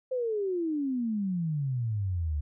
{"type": "exponential sweep", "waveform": "sine", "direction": "down", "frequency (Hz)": [525, 71.3], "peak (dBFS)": -27, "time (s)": [0.11, 2.41], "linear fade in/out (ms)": 10, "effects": []}